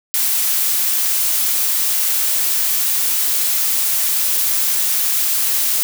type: noise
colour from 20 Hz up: blue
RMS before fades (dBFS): -17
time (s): 0.14-5.83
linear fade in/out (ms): 0
effects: none